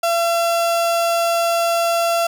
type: tone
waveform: 35% pulse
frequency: 678 Hz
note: E5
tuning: 49 cents sharp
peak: -14 dBFS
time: 0.03-2.27 s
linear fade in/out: 5 ms
effects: none